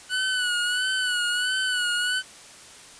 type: tone with vibrato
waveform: 25% pulse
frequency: 1480 Hz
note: F#6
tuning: in tune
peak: -19 dBFS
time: 0.09-2.23 s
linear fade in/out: 50 ms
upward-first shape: sine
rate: 1.5 Hz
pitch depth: 54 cents each way
effects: white hiss -46 dBFS RMS until 2.99 s + resampled to 22050 Hz